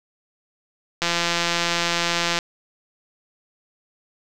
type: click train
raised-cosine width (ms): 0.2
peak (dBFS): -4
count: 235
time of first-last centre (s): 1.02-2.388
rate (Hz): 171
effects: none